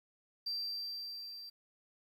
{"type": "tone with level ramp", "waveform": "triangle", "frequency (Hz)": 4699, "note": "D8", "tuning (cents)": 0, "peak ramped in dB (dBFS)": [-32, -45], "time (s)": [0.46, 1.5], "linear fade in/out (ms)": 10, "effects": ["tanh soft clip ceiling -31 dBFS", "11-bit"]}